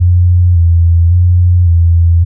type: tone with vibrato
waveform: sine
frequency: 86.6 Hz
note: F2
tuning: 14 cents flat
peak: -4 dBFS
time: 0-2.25 s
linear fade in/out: 20 ms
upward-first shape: square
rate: 0.9 Hz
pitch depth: 41 cents each way
effects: none